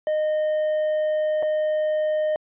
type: tone with dropouts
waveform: triangle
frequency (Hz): 615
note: D#5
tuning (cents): -20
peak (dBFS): -18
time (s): 0.07-2.36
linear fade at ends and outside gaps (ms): 1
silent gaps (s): 1.426-1.43
effects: resampled to 8000 Hz